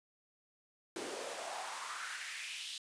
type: noise with high-pass filter sweep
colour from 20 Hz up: pink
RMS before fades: -43 dBFS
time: 0.96-2.78 s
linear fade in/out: 2 ms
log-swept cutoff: 350 to 3600 Hz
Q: 3.1
effects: resampled to 22050 Hz